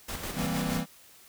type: noise with tremolo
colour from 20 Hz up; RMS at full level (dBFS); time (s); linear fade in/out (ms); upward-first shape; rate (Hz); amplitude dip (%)
pink; -35; 0.08-0.81; 10; square; 6.5; 40
type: chord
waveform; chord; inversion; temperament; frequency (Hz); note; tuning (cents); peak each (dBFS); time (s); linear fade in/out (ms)
square; C dominant seventh; first; equal; 164.81 / 196 / 233.1 / 261.6; E3 / G3 / Bb3 / C4; 0 / 0 / 0 / 0; -33 / -36 / -36 / -36; 0.34-0.86; 50
type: clicks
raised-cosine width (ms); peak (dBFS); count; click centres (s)
2; -31 / -39; 2; 0.342 / 0.732
effects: white hiss -55 dBFS RMS until 1.28 s